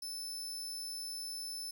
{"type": "tone", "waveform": "sawtooth", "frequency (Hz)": 5270, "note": "E8", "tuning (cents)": -1, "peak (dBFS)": -37, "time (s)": [0.02, 1.71], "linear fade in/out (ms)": 5, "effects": ["11-bit"]}